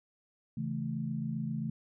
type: chord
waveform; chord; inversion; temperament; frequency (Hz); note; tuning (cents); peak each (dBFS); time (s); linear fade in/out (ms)
sine; A major; first; equal with one note detuned; 137.24 / 164.81 / 220; C#3 / E3 / A3; -17 / 0 / 0; -37 / -37 / -36; 0.57-1.7; 5
effects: none